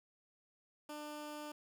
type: tone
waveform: 15% pulse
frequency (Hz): 298.5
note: D4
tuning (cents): +28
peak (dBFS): -38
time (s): 0.89-1.52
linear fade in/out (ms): 5
effects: none